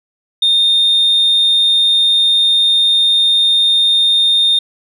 sine tone, 3652 Hz, A#7, 36 cents flat, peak -7 dBFS, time 0.42-4.59 s, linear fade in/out 5 ms, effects tanh soft clip ceiling -6 dBFS

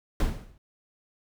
brown noise with exponential decay, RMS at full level -20 dBFS, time 0.2-0.58 s, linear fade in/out 2 ms, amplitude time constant 82 ms, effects none

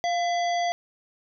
harmonic tone with a mistuned harmonic, 670 Hz, E5, 28 cents sharp, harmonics 1 / 3 / 5 / 7 / 9, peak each -23 / -33 / -37 / -40 / -42 dBFS, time 0.04-0.72 s, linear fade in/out 0 ms, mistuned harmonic 1, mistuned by +71 cents, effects none

